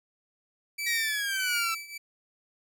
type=tone with tremolo; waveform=sawtooth; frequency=2311 Hz; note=D7; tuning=28 cents flat; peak=-24 dBFS; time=0.78-1.98 s; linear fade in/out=10 ms; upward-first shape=triangle; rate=1.6 Hz; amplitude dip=90%
type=exponential sweep; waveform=sawtooth; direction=down; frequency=1925 to 1318.5 Hz; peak=-25 dBFS; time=0.86-1.75 s; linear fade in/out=10 ms
effects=none